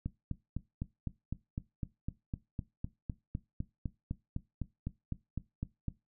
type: click train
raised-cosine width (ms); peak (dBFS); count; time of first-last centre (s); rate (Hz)
5; -23; 24; 0.06-5.883; 3.95
effects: noise-tail reverb RT60 0.2 s tail -17 dB re dry